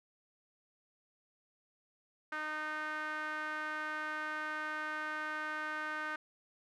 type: tone with band-pass filter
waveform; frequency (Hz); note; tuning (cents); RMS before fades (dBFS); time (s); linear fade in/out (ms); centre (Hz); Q
sawtooth; 307.1; D#4; -23; -39; 2.32-6.16; 5; 1500; 3.7
effects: none